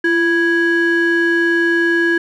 triangle ring-modulated tone, 659.3 Hz, E5, in tune, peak -7 dBFS, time 0.04-2.18 s, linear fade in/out 5 ms, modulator 999 Hz, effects none

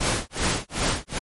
pink noise with tremolo, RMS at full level -22 dBFS, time 0-1.19 s, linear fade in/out 10 ms, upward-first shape sine, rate 2.6 Hz, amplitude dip 100%, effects MP3 48 kbps

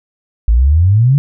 sine exponential sweep, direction up, 52.7 to 146.83 Hz, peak -6 dBFS, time 0.48-1.18 s, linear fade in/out 0 ms, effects none

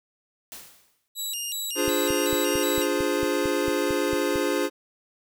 white noise with exponential decay, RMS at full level -38 dBFS, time 0.52-1.08 s, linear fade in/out 0 ms, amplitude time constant 120 ms
15% pulse tone with vibrato, 3322 Hz, G#7, in tune, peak -22 dBFS, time 1.15-2.88 s, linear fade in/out 50 ms, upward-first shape square, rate 2.7 Hz, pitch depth 280 cents each way
square chord, D half-diminished seventh, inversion none, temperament equal with one note detuned, 293.7 / 349.2 / 415.3 / 521.7 Hz, D4 / F4 / Ab4 / C5, 0 / 0 / 0 / -5 cents, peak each -29 dBFS, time 1.75-4.7 s, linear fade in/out 50 ms
click train, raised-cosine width 5 ms, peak -22 dBFS, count 12, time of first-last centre 1.88-4.357 s, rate 4.44 Hz
effects none

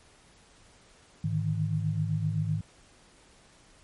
sine tone cluster, 105.5 / 150.2 / 158 Hz, G#2 / D3 / D#3, +28 / +39 / +27 cents, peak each -30 / -33 / -29 dBFS, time 1.24-2.61 s, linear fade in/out 5 ms, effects pink hiss -58 dBFS RMS until 3.83 s + MP3 48 kbps

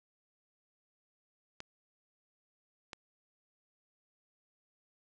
clicks, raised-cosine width 0.2 ms, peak -25 dBFS, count 2, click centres 1.604 / 2.932 s, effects resampled to 22050 Hz

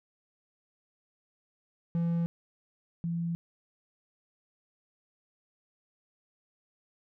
triangle / sine tone pair in turn, 169 / 169 Hz, E3 / E3, +43 / +43 cents, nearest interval unison, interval 0 cents, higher neither, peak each -24 / -29 dBFS, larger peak first, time 1.95-2.26 / 3.04-3.35 s, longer neither, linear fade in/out 0 ms, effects none

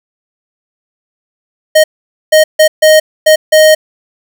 square tone bursts at uneven times, 622.3 Hz, D#5, in tune, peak -3 dBFS, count 6, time 1.75-1.84 / 2.32-2.44 / 2.59-2.68 / 2.82-3 / 3.26-3.36 / 3.52-3.75 s, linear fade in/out 10 ms, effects none

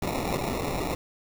blue noise with sample-and-hold, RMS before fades -29 dBFS, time 0.02-0.95 s, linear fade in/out 5 ms, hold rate 1575 Hz, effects none

